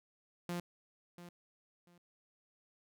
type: tone with echo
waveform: sawtooth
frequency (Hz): 174.61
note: F3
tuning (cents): 0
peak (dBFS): -33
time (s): 0.49-0.6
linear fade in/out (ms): 2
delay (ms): 690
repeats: 2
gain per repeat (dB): -13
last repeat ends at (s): 1.98
effects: none